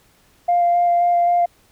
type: tone with vibrato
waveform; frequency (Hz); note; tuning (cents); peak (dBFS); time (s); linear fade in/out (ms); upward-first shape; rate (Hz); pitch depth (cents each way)
sine; 698; F5; -1; -12; 0.48-1.46; 10; square; 3.8; 8
effects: tanh soft clip ceiling -9 dBFS + pink hiss -56 dBFS RMS until 1.71 s